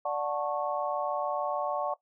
sine chord, D major seventh, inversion none, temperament just, 587.3 / 734.2 / 881 / 1101.2 Hz, D5 / F#5 / A5 / C#6, 0 / -14 / +2 / -12 cents, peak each -32 / -33 / -36 / -35 dBFS, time 0.05-1.94 s, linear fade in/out 5 ms, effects noise-tail reverb RT60 0.1 s tail -17 dB re dry

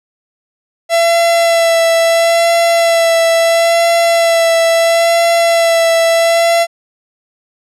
45% pulse tone with vibrato, 670 Hz, E5, 28 cents sharp, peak -8 dBFS, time 0.89-6.67 s, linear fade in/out 50 ms, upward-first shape sine, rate 0.74 Hz, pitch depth 18 cents each way, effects low-pass 11000 Hz 12 dB/octave

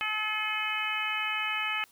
harmonic tone with a mistuned harmonic, 430 Hz, A4, 40 cents flat, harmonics 2 / 3 / 4 / 5 / 6 / 7, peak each -39 / -35 / -37 / -35 / -33 / -36 dBFS, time 0.01-1.84 s, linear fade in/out 0 ms, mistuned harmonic 6, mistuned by -25 cents, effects white hiss -61 dBFS RMS until 1.91 s

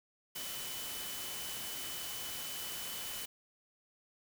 sine tone in noise, 3005 Hz, F#7, 26 cents sharp, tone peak -47 dBFS, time 0.35-3.26 s, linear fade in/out 10 ms, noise white, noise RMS -42 dBFS, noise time 0.35-3.26 s, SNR -8 dB, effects none

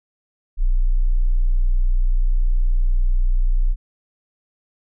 sine tone, 30.38 Hz, B0, 28 cents flat, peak -13 dBFS, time 0.57-3.76 s, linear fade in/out 50 ms, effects none

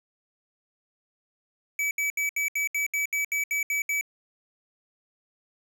square tone bursts, 2291 Hz, D7, 44 cents flat, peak -25 dBFS, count 12, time 1.79-4.011 s, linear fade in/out 2 ms, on 120 ms, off 71 ms, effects none

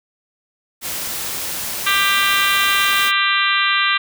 white noise, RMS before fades -25 dBFS, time 0.81-3.12 s, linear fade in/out 50 ms
harmonic tone, 395 Hz, G4, 13 cents sharp, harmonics 3 / 4 / 5 / 6 / 7 / 8 / 9 / 10, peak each -20 / -21 / -22 / -23 / -23 / -24 / -25 / -25 dBFS, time 1.86-3.98 s, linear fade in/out 10 ms
effects none

